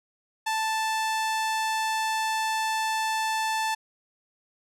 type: tone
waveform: sawtooth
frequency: 880 Hz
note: A5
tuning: in tune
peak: -21 dBFS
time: 0.46-3.75 s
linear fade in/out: 10 ms
effects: low-pass 11000 Hz 12 dB/octave